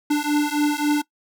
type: beating tone pair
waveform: square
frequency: 293.7 / 297.4 Hz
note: D4 / D4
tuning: 0 / +22 cents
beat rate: 3.7 Hz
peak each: -22 / -22 dBFS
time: 0.1-1.02 s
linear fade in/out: 10 ms
effects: noise-tail reverb RT60 0.1 s tail -21 dB re dry